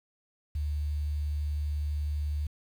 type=tone with quantisation; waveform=sine; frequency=74 Hz; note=D2; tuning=14 cents sharp; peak=-28 dBFS; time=0.55-2.47 s; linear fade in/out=5 ms; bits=9; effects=none